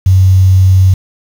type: tone with quantisation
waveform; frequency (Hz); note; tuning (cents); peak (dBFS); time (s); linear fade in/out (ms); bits
sine; 93.9; F#2; +26; -3; 0.06-0.94; 5; 5
effects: none